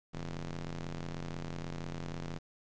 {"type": "ring-modulated tone", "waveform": "sawtooth", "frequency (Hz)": 86.2, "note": "F2", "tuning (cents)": -22, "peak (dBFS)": -31, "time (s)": [0.13, 2.39], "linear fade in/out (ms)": 20, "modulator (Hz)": 68.2, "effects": ["resampled to 16000 Hz", "10-bit"]}